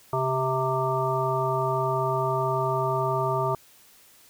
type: harmonic tone with a mistuned harmonic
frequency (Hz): 130.81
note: C3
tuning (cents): 0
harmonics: 1 / 3 / 5 / 7 / 9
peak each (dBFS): -29 / -29 / -29 / -29 / -29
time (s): 0.13-3.55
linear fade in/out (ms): 2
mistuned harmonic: 1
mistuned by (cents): +26
effects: white hiss -55 dBFS RMS until 4.29 s